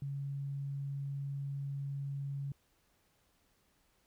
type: tone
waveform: sine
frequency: 139.5 Hz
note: C#3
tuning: 11 cents sharp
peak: -36 dBFS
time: 0.02-2.52 s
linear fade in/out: 2 ms
effects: pink hiss -73 dBFS RMS until 4.06 s